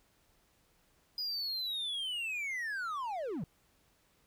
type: linear sweep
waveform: triangle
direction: down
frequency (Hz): 4978 to 130.9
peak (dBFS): -33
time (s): 1.18-3.44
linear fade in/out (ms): 2
effects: pink hiss -70 dBFS RMS until 4.26 s